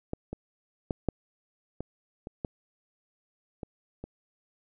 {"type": "clicks", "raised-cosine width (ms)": 2, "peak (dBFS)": [-18, -22, -15, -12, -21, -25, -18, -23, -25], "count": 9, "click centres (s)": [0.134, 0.33, 0.908, 1.087, 1.806, 2.271, 2.448, 3.632, 4.04], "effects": []}